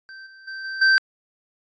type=tone with level steps; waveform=square; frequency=1557 Hz; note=G6; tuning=12 cents flat; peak=-39 / -45 / -32 / -29 / -14 dBFS; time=0.09-0.98 s; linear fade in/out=0 ms; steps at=0.26 / 0.47 / 0.64 / 0.81 s; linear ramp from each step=10 ms; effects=resampled to 16000 Hz